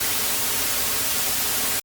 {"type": "noise with comb filter", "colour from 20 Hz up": "white", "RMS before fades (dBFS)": -23, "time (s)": [0, 1.8], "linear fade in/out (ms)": 10, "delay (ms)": 5.9, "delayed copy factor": -0.6, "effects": ["Opus 48 kbps"]}